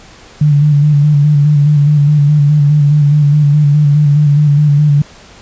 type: tone with vibrato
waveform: sine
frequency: 146.83 Hz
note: D3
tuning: in tune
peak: -5 dBFS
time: 0.41-5.02 s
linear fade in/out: 5 ms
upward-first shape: square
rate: 4.8 Hz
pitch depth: 36 cents each way
effects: pink hiss -38 dBFS RMS until 5.41 s + resampled to 16000 Hz